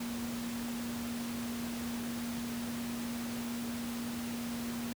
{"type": "tone in noise", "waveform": "sine", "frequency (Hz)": 236.7, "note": "A#3", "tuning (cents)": 27, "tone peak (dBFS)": -36, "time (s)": [0, 4.93], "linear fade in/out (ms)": 5, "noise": "pink", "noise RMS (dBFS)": -43, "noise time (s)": [0, 4.93], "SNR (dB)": 4, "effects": ["high-pass 80 Hz 12 dB/octave"]}